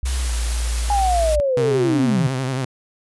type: tone with pitch glide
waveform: sine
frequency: 63.9 to 57.92 Hz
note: C2 to A#1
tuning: -40 to -10 cents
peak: -19 dBFS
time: 0.03-1.4 s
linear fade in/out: 0 ms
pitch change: -170 cents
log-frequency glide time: 0.19-0.34 s
type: noise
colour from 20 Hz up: white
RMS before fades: -29 dBFS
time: 0.05-1.36 s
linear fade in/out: 10 ms
type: linear sweep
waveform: sine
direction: down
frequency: 830.6 to 138.59 Hz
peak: -16 dBFS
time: 0.9-2.27 s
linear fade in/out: 2 ms
type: tone with vibrato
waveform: sawtooth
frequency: 130.81 Hz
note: C3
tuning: in tune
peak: -17 dBFS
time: 1.57-2.65 s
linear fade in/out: 2 ms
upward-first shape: sine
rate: 11 Hz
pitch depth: 64 cents each way
effects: resampled to 24000 Hz